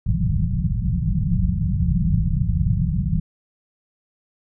white low-pass noise, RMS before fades -20 dBFS, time 0.06-3.2 s, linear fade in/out 5 ms, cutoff 190 Hz, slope 96 dB/octave, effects none

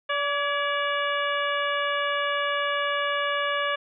harmonic tone with a mistuned harmonic, 576 Hz, D5, 34 cents flat, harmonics 1 / 2 / 3 / 4 / 5 / 6, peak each -29 / -28 / -29 / -34 / -33 / -38 dBFS, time 0.09-3.76 s, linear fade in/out 10 ms, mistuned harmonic 3, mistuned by -46 cents, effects none

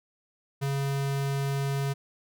square tone, 138.59 Hz, C#3, in tune, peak -27 dBFS, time 0.61-1.94 s, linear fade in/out 20 ms, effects none

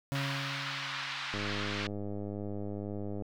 35% pulse tone with exponential decay, 138.59 Hz, C#3, in tune, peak -29 dBFS, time 0.12-1.92 s, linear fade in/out 0 ms, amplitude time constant 390 ms
pink band-pass noise, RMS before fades -38 dBFS, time 0.15-1.87 s, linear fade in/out 2 ms, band 1100 to 4400 Hz, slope 24 dB/octave
click train, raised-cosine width 2 ms, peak -26 dBFS, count 193, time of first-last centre 1.34-3.222 s, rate 102 Hz
effects none

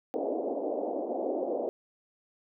white band-pass noise, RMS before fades -32 dBFS, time 0.14-1.69 s, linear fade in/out 0 ms, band 260 to 690 Hz, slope 48 dB/octave, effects none

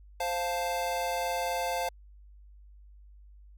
square chord, F major, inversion second, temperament equal, 523.3 / 698.5 / 880 Hz, C5 / F5 / A5, 0 / 0 / 0 cents, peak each -35 / -33 / -35 dBFS, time 0.2-1.89 s, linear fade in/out 5 ms, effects added 50 Hz sine -50 dBFS peak until 3.57 s

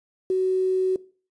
sine tone with quantisation, 374.2 Hz, F#4, 20 cents sharp, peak -19 dBFS, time 0.3-0.96 s, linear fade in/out 2 ms, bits 8, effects noise-tail reverb RT60 0.4 s tail -20 dB re dry + resampled to 22050 Hz

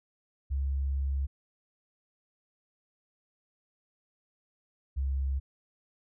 sine tone pair in turn, 68.5 / 67.64 Hz, C#2 / C#2, -20 / -42 cents, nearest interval unison, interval 22 cents, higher first, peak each -27 dBFS, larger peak neither, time 0.5-1.27 / 4.96-5.4 s, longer first, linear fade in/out 20 ms, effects none

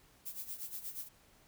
violet noise with tremolo, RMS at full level -41 dBFS, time 0.25-1.09 s, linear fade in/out 20 ms, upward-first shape sine, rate 8.4 Hz, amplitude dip 75%, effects pink hiss -65 dBFS RMS until 1.47 s

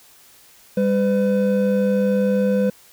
triangle tone pair together, 199.2 / 504.6 Hz, G3 / B4, +28 / +37 cents, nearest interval octave + major third, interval 1609 cents, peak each -16 / -17 dBFS, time 0.77-2.7 s, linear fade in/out 5 ms, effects white hiss -50 dBFS RMS until 2.92 s

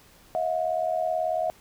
sine tone pair together, 640 / 718.4 Hz, D#5 / F5, +49 / +49 cents, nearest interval major second, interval 200 cents, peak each -26 / -27 dBFS, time 0.35-1.5 s, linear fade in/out 0 ms, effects pink hiss -55 dBFS RMS until 1.6 s

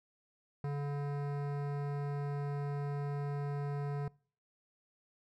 sine tone with hard clipping, 143.2 Hz, D3, 43 cents flat, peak -36 dBFS, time 0.64-4.08 s, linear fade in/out 2 ms, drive 17 dB, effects noise-tail reverb RT60 0.5 s tail -25 dB re dry

